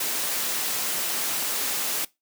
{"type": "noise", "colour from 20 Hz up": "white", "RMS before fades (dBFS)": -27, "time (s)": [0, 2.05], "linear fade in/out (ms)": 5, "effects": ["noise-tail reverb RT60 0.2 s tail -21 dB re dry", "high-pass 200 Hz 12 dB/octave"]}